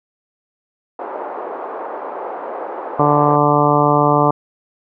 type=band-pass noise; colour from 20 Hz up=white; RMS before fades=-27 dBFS; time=0.99-3.36 s; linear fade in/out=5 ms; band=370 to 980 Hz; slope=24 dB/octave
type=harmonic tone; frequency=146.83 Hz; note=D3; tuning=in tune; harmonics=1 / 2 / 3 / 4 / 5 / 6 / 7 / 8; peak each=-19 / -19 / -19 / -19 / -19 / -19 / -19 / -19 dBFS; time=2.99-4.31 s; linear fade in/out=5 ms
effects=none